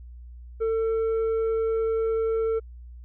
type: tone with tanh clipping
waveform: triangle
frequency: 448.3 Hz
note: A4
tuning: 32 cents sharp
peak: -23 dBFS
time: 0.6-2.6 s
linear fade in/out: 20 ms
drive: 9 dB
effects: added 60 Hz sine -40 dBFS peak until 3.04 s

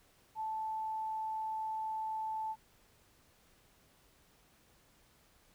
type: tone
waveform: sine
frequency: 876 Hz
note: A5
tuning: 8 cents flat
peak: -35 dBFS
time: 0.35-2.56 s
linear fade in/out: 50 ms
effects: pink hiss -67 dBFS RMS until 5.54 s

